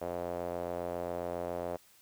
sawtooth tone with band-pass filter, 87.31 Hz, F2, in tune, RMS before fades -37 dBFS, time 0.01-1.77 s, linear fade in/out 10 ms, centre 590 Hz, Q 3, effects white hiss -62 dBFS RMS until 2.01 s

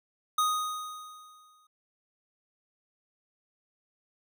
square tone with exponential decay, 1244.5 Hz, D#6, in tune, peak -23 dBFS, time 0.38-1.67 s, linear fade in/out 5 ms, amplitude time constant 280 ms, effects none

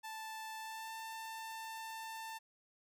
sawtooth tone with pitch glide, 880 to 892.3 Hz, A5 to A5, 0 to +24 cents, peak -40 dBFS, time 0.03-2.39 s, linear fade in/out 20 ms, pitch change +24 cents, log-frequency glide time 0.59-0.94 s, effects none

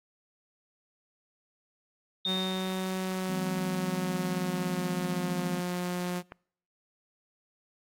sine tone with exponential decay, 3667 Hz, A#7, 29 cents flat, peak -27 dBFS, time 2.25-3.45 s, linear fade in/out 1 ms, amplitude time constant 260 ms
sawtooth tone with pitch glide, 187.3 to 178.64 Hz, F#3 to F3, +21 to +39 cents, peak -26 dBFS, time 2.25-6.23 s, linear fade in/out 50 ms, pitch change -82 cents, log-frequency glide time 2.96-5.45 s
triangle chord, E augmented, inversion none, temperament just, 164.81 / 206 / 257.5 Hz, E3 / G#3 / B#3, 0 / -14 / -28 cents, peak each -34 / -37 / -37 dBFS, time 3.28-5.61 s, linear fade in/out 20 ms
click, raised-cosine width 0.5 ms, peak -26 dBFS, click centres 6.321 s
effects noise-tail reverb RT60 0.6 s tail -26 dB re dry + AAC 64 kbps

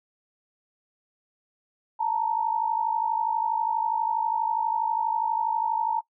sine tone pair together, 880 / 932.3 Hz, A5 / A#5, 0 / 0 cents, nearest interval minor second, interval 100 cents, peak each -26 dBFS, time 1.99-6.01 s, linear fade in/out 20 ms, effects noise-tail reverb RT60 0.1 s tail -19 dB re dry

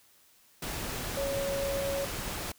sine tone in noise, 554.4 Hz, C#5, in tune, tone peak -30 dBFS, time 1.17-2.05 s, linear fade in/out 5 ms, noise pink, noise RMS -36 dBFS, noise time 0.62-2.52 s, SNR +3 dB, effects white hiss -62 dBFS RMS until 2.58 s

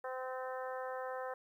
harmonic tone, 257.8 Hz, C4, 26 cents flat, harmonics 2 / 3 / 4 / 5 / 6 / 7, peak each -41 / -45 / -47 / -49 / -51 / -52 dBFS, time 0.04-1.34 s, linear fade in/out 5 ms, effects 12-bit

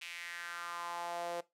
sawtooth tone with high-pass filter sweep, 172.4 Hz, F3, 22 cents flat, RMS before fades -42 dBFS, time 0.01-1.41 s, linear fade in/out 10 ms, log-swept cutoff 2600 to 540 Hz, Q 3.6, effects noise-tail reverb RT60 0.2 s tail -19 dB re dry + low-pass 12000 Hz 12 dB/octave

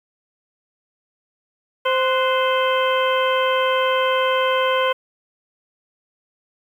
harmonic tone with a mistuned harmonic, 520 Hz, C5, 11 cents flat, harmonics 1 / 2 / 3 / 4 / 5 / 6, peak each -19 / -21 / -26 / -29 / -30 / -27 dBFS, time 1.85-4.93 s, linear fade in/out 10 ms, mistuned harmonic 3, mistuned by -80 cents, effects 8-bit

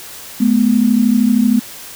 sine tone pair together, 213.9 / 246.9 Hz, A3 / B3, -49 / 0 cents, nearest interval major second, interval 249 cents, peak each -12 dBFS, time 0.4-1.6 s, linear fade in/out 10 ms, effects white hiss -33 dBFS RMS until 1.95 s

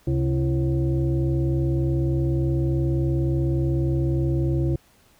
sine tone with frequency modulation, 133.7 Hz, C3, 38 cents sharp, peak -19 dBFS, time 0.07-4.76 s, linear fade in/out 5 ms, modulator 204 Hz, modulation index 1.1, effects pink hiss -58 dBFS RMS until 5.19 s

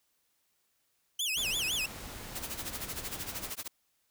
sawtooth tone with vibrato, 2960 Hz, F#7, in tune, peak -27 dBFS, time 1.19-1.86 s, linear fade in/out 5 ms, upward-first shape sine, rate 5.9 Hz, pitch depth 290 cents each way
pink noise, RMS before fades -44 dBFS, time 1.36-3.51 s, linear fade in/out 20 ms
white noise with tremolo, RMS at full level -37 dBFS, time 2.35-3.68 s, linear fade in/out 5 ms, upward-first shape sine, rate 13 Hz, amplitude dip 100%
effects white hiss -75 dBFS RMS until 4.1 s

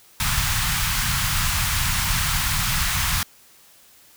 pink band-stop noise, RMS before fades -22 dBFS, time 0.2-3.23 s, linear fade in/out 2 ms, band 160 to 1000 Hz, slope 24 dB/octave, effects white hiss -52 dBFS RMS until 4.16 s

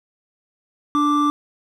triangle tone pair together, 293.7 / 1174.7 Hz, D4 / D6, 0 / 0 cents, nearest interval 2 octaves, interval 2400 cents, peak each -16 dBFS, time 0.95-1.3 s, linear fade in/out 0 ms, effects none

